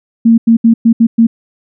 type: tone bursts at uneven times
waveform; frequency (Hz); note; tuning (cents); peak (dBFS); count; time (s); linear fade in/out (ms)
sine; 228.8; A#3; -32; -3; 6; 0.25-0.38 / 0.47-0.57 / 0.64-0.74 / 0.85-0.93 / 1-1.07 / 1.18-1.27; 10
effects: none